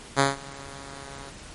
5% pulse tone with ADSR envelope, 138.1 Hz, C#3, 6 cents flat, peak -5 dBFS, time 0.16-1.31 s, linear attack 37 ms, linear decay 160 ms, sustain -24 dB, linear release 23 ms, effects pink hiss -44 dBFS RMS until 1.54 s + MP3 48 kbps

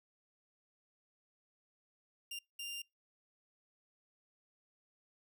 sawtooth tone bursts at uneven times, 2794 Hz, F7, in tune, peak -38 dBFS, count 2, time 2.31-2.39 / 2.59-2.82 s, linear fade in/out 5 ms, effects noise-tail reverb RT60 0.2 s tail -26 dB re dry

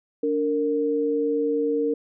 sine tone pair together, 290.3 / 460.8 Hz, D4 / A#4, -20 / -20 cents, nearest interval minor sixth, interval 800 cents, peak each -25 / -22 dBFS, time 0.23-1.94 s, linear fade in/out 5 ms, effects none

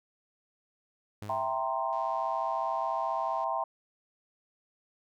sawtooth tone with exponential decay, 103.83 Hz, G#2, in tune, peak -34 dBFS, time 1.22-1.82 s, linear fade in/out 0 ms, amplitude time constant 130 ms
sine chord, C dominant seventh, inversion first, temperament equal, 659.3 / 784 / 932.3 / 1046.5 Hz, E5 / G5 / Bb5 / C6, 0 / 0 / 0 / 0 cents, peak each -34 dBFS, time 1.29-3.64 s, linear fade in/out 5 ms
click train, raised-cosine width 0.2 ms, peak -39 dBFS, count 173, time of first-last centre 1.93-3.439 s, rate 114 Hz
effects none

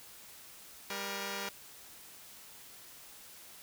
5% pulse tone pair together, 198.4 / 474.3 Hz, G3 / A#4, +21 / +30 cents, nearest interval octave + minor third, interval 1509 cents, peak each -28 dBFS, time 0.9-1.49 s, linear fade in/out 2 ms, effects white hiss -53 dBFS RMS until 3.62 s

